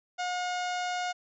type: harmonic tone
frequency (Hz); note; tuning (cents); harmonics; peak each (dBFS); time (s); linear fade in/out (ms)
720; F#5; -47; 1 / 2 / 3 / 4 / 5 / 6 / 7 / 8 / 9 / 10; -31 / -37 / -41 / -43 / -45 / -47 / -48 / -49 / -50 / -51; 0.18-1.13; 20
effects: none